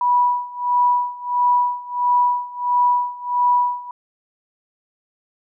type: tone with tremolo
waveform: sine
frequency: 979 Hz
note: B5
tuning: 15 cents flat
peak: -12 dBFS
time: 0.01-3.91 s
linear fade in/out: 2 ms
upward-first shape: sine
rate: 1.5 Hz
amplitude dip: 90%
effects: none